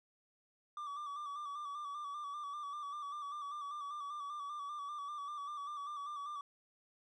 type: tone with vibrato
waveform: triangle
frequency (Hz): 1165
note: D6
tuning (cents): -14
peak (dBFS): -39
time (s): 0.77-6.41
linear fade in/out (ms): 2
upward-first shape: square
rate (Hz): 5.1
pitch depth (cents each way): 42
effects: resampled to 24000 Hz